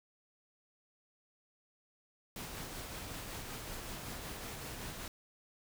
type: noise with tremolo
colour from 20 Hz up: pink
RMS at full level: -43 dBFS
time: 2.36-5.08 s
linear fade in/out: 2 ms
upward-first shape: triangle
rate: 5.3 Hz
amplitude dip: 30%
effects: none